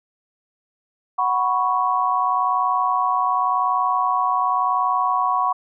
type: chord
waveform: sine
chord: F# suspended fourth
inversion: none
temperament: equal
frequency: 740 / 987.8 / 1108.7 Hz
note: F#5 / B5 / C#6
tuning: 0 / 0 / 0 cents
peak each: -23 / -22 / -20 dBFS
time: 1.18-5.53 s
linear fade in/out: 10 ms
effects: none